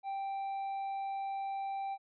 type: tone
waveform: triangle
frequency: 784 Hz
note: G5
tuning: in tune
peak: -33 dBFS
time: 0.03-1.98 s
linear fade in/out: 50 ms
effects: resampled to 11025 Hz